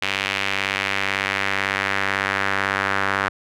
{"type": "tone with band-pass filter sweep", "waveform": "sawtooth", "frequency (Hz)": 98, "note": "G2", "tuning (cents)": 0, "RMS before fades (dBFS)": -23, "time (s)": [0.02, 3.29], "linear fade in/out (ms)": 5, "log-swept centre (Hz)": [2600, 1500], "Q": 2, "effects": []}